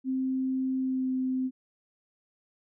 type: tone with pitch glide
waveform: sine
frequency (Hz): 261.6 to 258.7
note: C4 to C4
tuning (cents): 0 to -19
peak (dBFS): -26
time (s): 0.04-1.51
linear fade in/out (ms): 50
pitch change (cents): -19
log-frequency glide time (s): 0.78-1.11
effects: none